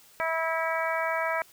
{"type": "harmonic tone", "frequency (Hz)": 325.3, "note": "E4", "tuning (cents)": -23, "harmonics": [2, 3, 4, 5, 6, 7], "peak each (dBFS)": [-30, -32, -33, -34, -35, -35], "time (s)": [0.2, 1.42], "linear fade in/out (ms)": 0, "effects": ["white hiss -56 dBFS RMS until 1.52 s"]}